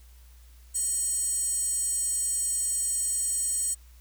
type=tone with high-pass filter; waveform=square; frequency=622.3 Hz; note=D#5; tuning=in tune; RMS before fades=-28 dBFS; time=0.74-3.75 s; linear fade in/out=20 ms; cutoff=8100 Hz; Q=8.7; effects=added 60 Hz sine -49 dBFS peak until 4 s + white hiss -61 dBFS RMS until 4 s